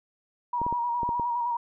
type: tone with vibrato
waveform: sine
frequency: 955 Hz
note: A#5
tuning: 42 cents sharp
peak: -25 dBFS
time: 0.53-1.57 s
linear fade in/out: 5 ms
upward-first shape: square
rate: 9.7 Hz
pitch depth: 31 cents each way
type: clicks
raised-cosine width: 2 ms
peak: -21 dBFS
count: 6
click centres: 0.616 / 0.665 / 0.726 / 1.032 / 1.091 / 1.197 s
effects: none